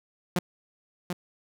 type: tone with echo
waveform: sawtooth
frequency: 178 Hz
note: F3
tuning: 33 cents sharp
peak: -19 dBFS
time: 0.36-0.39 s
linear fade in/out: 2 ms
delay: 740 ms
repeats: 1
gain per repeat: -6 dB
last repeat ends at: 1.13 s
effects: none